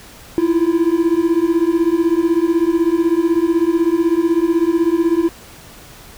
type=beating tone pair; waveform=triangle; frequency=325.8 / 341.8 Hz; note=E4 / F4; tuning=-20 / -37 cents; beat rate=16 Hz; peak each=-14 / -13 dBFS; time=0.38-5.29 s; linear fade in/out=0 ms; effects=pink hiss -40 dBFS RMS until 6.17 s